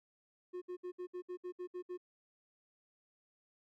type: tone bursts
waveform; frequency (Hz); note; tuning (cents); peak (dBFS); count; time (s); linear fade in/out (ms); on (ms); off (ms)
triangle; 360; F#4; -47; -38; 10; 0.53-1.977; 20; 88; 63
effects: none